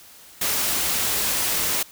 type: noise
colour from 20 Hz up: white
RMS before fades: -23 dBFS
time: 0.41-1.83 s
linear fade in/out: 5 ms
effects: white hiss -47 dBFS RMS until 1.91 s